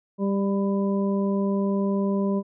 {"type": "harmonic tone with a mistuned harmonic", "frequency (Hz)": 197.7, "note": "G3", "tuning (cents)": 15, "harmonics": [1, 2, 3, 5], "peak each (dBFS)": [-22, -28, -32, -36], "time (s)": [0.18, 2.43], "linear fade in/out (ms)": 50, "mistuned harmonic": 5, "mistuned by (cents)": 15, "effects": []}